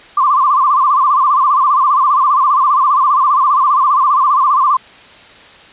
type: tone with vibrato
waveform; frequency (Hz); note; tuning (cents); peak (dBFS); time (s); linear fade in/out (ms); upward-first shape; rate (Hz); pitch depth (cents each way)
sine; 1108.7; C#6; 0; -8; 0.17-4.77; 5; sine; 15; 140
effects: white hiss -39 dBFS RMS until 5.72 s + resampled to 8000 Hz